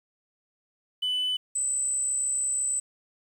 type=tone pair in turn; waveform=sine; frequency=2999 / 8034 Hz; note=F#7 / B8; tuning=+23 / +29 cents; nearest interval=octave + perfect fourth; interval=1706 cents; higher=second; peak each=-23 / -23 dBFS; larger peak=neither; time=1.02-1.37 / 1.55-2.8 s; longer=second; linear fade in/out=10 ms; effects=tanh soft clip ceiling -22 dBFS + 9-bit